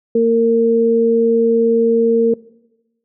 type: tone pair together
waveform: sine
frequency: 229.7 / 459.4 Hz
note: A#3 / A#4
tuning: -25 / -25 cents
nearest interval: octave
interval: 1200 cents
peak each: -16 / -11 dBFS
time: 0.15-2.34 s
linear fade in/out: 5 ms
effects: noise-tail reverb RT60 1.0 s tail -21 dB re dry